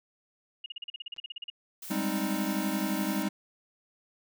sine tone bursts, 2858 Hz, F7, 39 cents sharp, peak -35 dBFS, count 15, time 0.64-1.501 s, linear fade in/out 5 ms, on 21 ms, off 39 ms
clicks, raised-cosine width 0.2 ms, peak -40 dBFS, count 2, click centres 1.164 / 1.17 s
blue noise, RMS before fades -42 dBFS, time 1.82-3.23 s, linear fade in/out 5 ms
square chord, Ab major seventh, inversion third, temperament equal, 196 / 207.7 / 261.6 / 311.1 Hz, G3 / Ab3 / C4 / Eb4, 0 / 0 / 0 / 0 cents, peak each -34 / -35 / -37 / -34 dBFS, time 1.9-3.29 s, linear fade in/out 10 ms
effects none

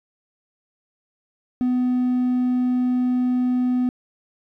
triangle tone, 250 Hz, B3, 21 cents sharp, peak -15 dBFS, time 1.61-3.89 s, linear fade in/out 0 ms, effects tanh soft clip ceiling -11 dBFS

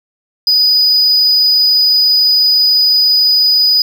triangle tone, 4963 Hz, D#8, 5 cents flat, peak -6 dBFS, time 0.47-3.82 s, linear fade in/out 2 ms, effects none

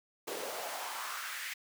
pink noise with high-pass filter sweep, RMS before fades -40 dBFS, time 0.27-1.54 s, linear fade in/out 10 ms, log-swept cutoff 390 to 2100 Hz, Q 2.8, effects none

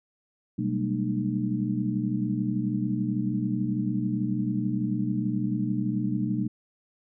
sine tone cluster, 126.1 / 190.7 / 202.2 / 228.9 / 302.3 Hz, B2 / G3 / G#3 / A#3 / D#4, +36 / -47 / -46 / -31 / -50 cents, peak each -31 dBFS, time 0.58-6.48 s, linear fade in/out 10 ms, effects none

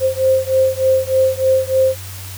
sine beating tone pair, 523.3 / 526.6 Hz, C5 / C5, 0 / +11 cents, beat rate 3.3 Hz, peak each -15 dBFS, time 0-1.96 s, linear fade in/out 50 ms, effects added 94 Hz sine -30 dBFS peak until 2.37 s + white hiss -34 dBFS RMS until 2.37 s

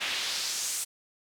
pink noise with band-pass filter sweep, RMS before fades -32 dBFS, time 0-0.85 s, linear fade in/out 20 ms, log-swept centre 2600 to 9100 Hz, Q 1.5, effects none

